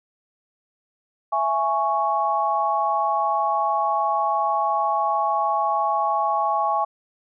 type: chord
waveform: sine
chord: C# minor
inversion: first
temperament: just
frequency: 665.2 / 831.5 / 1108.7 Hz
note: E5 / G#5 / C#6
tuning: +16 / +2 / 0 cents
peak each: -26 / -22 / -23 dBFS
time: 1.32-6.85 s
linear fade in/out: 10 ms
effects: none